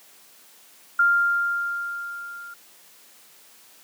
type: tone with level ramp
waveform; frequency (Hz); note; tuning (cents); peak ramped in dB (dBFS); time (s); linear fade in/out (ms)
sine; 1396.9; F6; 0; -14 to -37; 0.99-2.54; 5
effects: white hiss -52 dBFS RMS until 3.83 s + high-pass 200 Hz 12 dB/octave